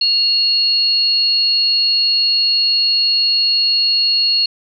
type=tone pair together; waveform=sine; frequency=2794 / 4326 Hz; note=F7 / C#8; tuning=0 / -43 cents; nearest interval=minor sixth; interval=757 cents; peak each=-22 / -12 dBFS; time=0.01-4.46 s; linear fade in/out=5 ms; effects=none

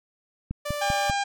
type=click train; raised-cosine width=5 ms; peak=-17 dBFS; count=4; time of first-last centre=0.51-1.098 s; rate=5.1 Hz
type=tone; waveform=sawtooth; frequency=587.3 Hz; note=D5; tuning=in tune; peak=-25 dBFS; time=0.65-1.11 s; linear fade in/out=10 ms
type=harmonic tone; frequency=803 Hz; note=G5; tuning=41 cents sharp; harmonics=1 / 2 / 3 / 4 / 5 / 6 / 7 / 8 / 9 / 10; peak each=-25 / -31 / -35 / -37 / -39 / -41 / -42 / -43 / -44 / -45 dBFS; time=0.81-1.24 s; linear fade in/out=10 ms
effects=none

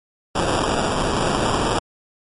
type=noise with sample-and-hold; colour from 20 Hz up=blue; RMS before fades=-20 dBFS; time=0.35-1.79 s; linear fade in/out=5 ms; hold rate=2100 Hz; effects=MP3 48 kbps

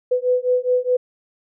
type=beating tone pair; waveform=sine; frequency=497.3 / 502.1 Hz; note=B4 / B4; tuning=+12 / +29 cents; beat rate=4.8 Hz; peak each=-19 dBFS; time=0.11-0.97 s; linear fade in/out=10 ms; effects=none

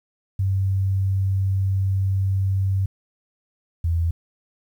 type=tone pair in turn; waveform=sine; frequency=96.4 / 83.87 Hz; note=G2 / E2; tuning=-28 / +30 cents; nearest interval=major second; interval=242 cents; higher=first; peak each=-18 dBFS; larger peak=neither; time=0.39-2.86 / 3.84-4.11 s; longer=first; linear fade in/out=5 ms; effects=9-bit

